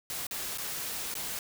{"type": "noise with dropouts", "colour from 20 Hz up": "white", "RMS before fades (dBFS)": -36, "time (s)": [0.1, 1.39], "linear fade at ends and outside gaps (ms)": 1, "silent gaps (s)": [[0.268, 0.31], [0.575, 0.583], [1.141, 1.152]], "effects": []}